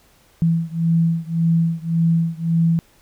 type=beating tone pair; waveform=sine; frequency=165.1 / 166.9 Hz; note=E3 / E3; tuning=+3 / +22 cents; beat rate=1.8 Hz; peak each=-18 / -19 dBFS; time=0.42-2.79 s; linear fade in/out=0 ms; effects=pink hiss -55 dBFS RMS until 3.01 s